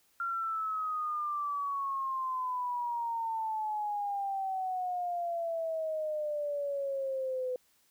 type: exponential sweep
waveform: sine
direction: down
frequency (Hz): 1383 to 502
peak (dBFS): -31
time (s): 0.2-7.56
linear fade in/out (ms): 2
effects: white hiss -69 dBFS RMS until 7.9 s